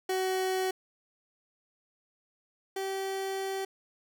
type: tone pair in turn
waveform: 30% pulse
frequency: 375.3 / 386.3 Hz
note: F#4 / G4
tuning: +25 / -25 cents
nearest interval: minor second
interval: 50 cents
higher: second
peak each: -25 / -29 dBFS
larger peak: first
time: 0.09-0.71 / 2.76-3.65 s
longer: second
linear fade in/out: 5 ms
effects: none